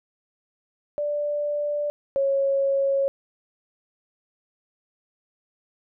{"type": "tone pair in turn", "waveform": "sine", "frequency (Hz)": [587.3, 549.4], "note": ["D5", "C#5"], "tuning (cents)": [0, -16], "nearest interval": "minor second", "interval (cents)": 116, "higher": "first", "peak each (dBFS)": [-23, -19], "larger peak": "second", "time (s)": [[0.98, 1.9], [2.16, 3.08]], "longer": "neither", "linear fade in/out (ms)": 0, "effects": []}